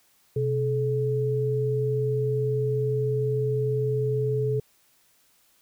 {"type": "tone pair together", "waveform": "sine", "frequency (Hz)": [127.8, 429.9], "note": ["C3", "A4"], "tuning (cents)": [-40, -40], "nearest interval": "octave + major sixth", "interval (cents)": 2100, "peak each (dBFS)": -25, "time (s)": [0.36, 4.6], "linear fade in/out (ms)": 5, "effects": ["white hiss -63 dBFS RMS until 5.61 s"]}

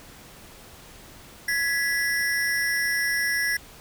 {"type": "ring-modulated tone", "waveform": "square", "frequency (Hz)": 1823, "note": "A#6", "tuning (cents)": -39, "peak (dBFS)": -20, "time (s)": [1.48, 3.57], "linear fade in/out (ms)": 5, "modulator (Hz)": 148, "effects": ["pink hiss -47 dBFS RMS until 3.8 s"]}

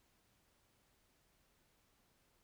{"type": "silence", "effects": ["pink hiss -75 dBFS RMS until 2.43 s"]}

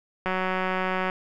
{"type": "click train", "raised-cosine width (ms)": 0.5, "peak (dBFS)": -12, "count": 157, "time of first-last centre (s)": [0.26, 1.099], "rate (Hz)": 186, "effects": []}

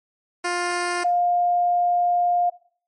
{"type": "tone pair in turn", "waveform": ["10% pulse", "sine"], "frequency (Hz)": [352.3, 705.8], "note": ["F4", "F5"], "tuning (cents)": [15, 18], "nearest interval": "octave", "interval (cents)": 1203, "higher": "second", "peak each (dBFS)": [-14, -17], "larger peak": "first", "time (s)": [[0.44, 1.04], [1.04, 2.5]], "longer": "second", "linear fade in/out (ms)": 10, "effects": ["noise-tail reverb RT60 0.5 s tail -19 dB re dry", "MP3 48 kbps"]}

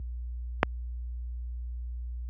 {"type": "click", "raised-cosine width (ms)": 0.5, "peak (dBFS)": -3, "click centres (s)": 0.631, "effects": ["added 60 Hz sine -24 dBFS peak until 2.29 s", "high-pass 100 Hz 12 dB/octave"]}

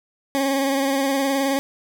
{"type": "tone with vibrato", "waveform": "20% pulse", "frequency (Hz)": 273.3, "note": "C#4", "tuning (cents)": -24, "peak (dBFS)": -14, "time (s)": [0.35, 1.59], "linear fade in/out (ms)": 0, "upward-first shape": "sine", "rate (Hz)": 19, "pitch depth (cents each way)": 35, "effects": []}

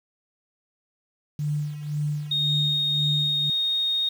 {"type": "tone with tremolo", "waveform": "sine", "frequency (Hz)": 148.5, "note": "D3", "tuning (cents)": 20, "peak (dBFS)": -22, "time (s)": [1.39, 3.5], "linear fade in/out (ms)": 2, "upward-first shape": "sine", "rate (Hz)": 1.9, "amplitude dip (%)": 70}
{"type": "tone", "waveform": "sine", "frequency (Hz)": 3713, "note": "A#7", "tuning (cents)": -8, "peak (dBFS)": -21, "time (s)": [2.31, 4.09], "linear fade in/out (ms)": 5}
{"effects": ["tanh soft clip ceiling -12 dBFS", "8-bit"]}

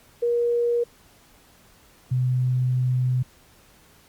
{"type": "tone pair in turn", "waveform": "sine", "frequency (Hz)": [475.2, 126.7], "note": ["A#4", "B2"], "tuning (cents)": [33, 45], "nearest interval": "octave + major seventh", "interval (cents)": 2288, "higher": "first", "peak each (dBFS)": -19, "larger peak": "neither", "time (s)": [[0.22, 0.84], [2.11, 3.23]], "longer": "second", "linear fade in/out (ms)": 10, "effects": ["pink hiss -55 dBFS RMS until 4.08 s", "Opus 48 kbps"]}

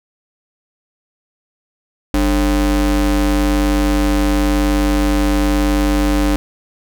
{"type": "ring-modulated tone", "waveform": "square", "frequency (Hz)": 123.47, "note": "B2", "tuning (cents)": 0, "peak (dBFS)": -10, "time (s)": [2.14, 6.36], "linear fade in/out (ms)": 0, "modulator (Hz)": 173, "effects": []}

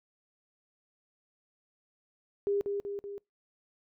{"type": "tone with echo", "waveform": "sine", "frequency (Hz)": 403, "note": "G4", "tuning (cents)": 48, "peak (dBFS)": -26, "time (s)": [2.47, 2.61], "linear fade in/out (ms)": 0, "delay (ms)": 190, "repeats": 3, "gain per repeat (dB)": -4, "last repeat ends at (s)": 3.18, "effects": ["noise-tail reverb RT60 0.2 s tail -26 dB re dry"]}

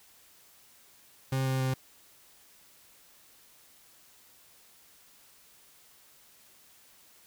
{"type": "tone with pitch steps", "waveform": "40% pulse", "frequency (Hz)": [132.8, 131.81, 130.82], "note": ["C3", "C3", "C3"], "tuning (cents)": [26, 13, 0], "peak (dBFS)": -26, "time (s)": [1.32, 1.74], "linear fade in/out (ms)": 5, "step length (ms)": 140, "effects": ["white hiss -59 dBFS RMS until 7.26 s"]}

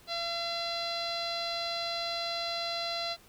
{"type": "tone with low-pass filter", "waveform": "sawtooth", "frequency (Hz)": 680, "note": "F5", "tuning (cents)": -46, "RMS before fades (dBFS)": -34, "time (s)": [0.07, 3.17], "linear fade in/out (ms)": 50, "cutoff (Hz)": 4300, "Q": 9.3, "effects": ["pink hiss -58 dBFS RMS until 3.28 s"]}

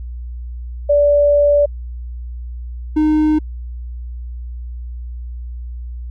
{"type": "tone pair in turn", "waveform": ["sine", "triangle"], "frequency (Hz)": [580, 307.2], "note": ["D5", "D#4"], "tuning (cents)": [-22, -22], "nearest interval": "major seventh", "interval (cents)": 1100, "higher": "first", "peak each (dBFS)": -9, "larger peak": "neither", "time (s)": [[0.89, 1.66], [2.96, 3.39]], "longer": "first", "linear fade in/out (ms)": 10, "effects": ["added 60 Hz sine -25 dBFS peak until 6.1 s"]}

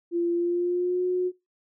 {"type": "tone with pitch glide", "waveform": "sine", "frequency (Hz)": [343.5, 363.3], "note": ["F4", "F#4"], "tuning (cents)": [-29, -32], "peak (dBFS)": -22, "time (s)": [0.11, 1.32], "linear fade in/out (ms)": 50, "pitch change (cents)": 97, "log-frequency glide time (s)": [0.33, 1.04], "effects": ["noise-tail reverb RT60 0.2 s tail -20 dB re dry"]}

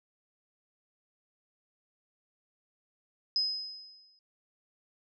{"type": "tone with exponential decay", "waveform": "sine", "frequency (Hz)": 5060, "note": "D#8", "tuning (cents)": 28, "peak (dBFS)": -24, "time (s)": [3.36, 4.19], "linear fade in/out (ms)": 1, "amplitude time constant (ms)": 180, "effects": []}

